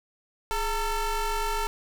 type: ring-modulated tone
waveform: 30% pulse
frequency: 441.1 Hz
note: A4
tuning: 4 cents sharp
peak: -20 dBFS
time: 0.51-1.67 s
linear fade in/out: 0 ms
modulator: 465 Hz
effects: none